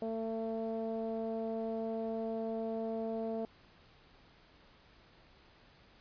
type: tone with low-pass filter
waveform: sawtooth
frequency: 224.2 Hz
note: A3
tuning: 33 cents sharp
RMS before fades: -37 dBFS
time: 0.02-3.45 s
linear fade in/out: 0 ms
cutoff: 590 Hz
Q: 9
effects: pink hiss -62 dBFS RMS until 6 s + resampled to 11025 Hz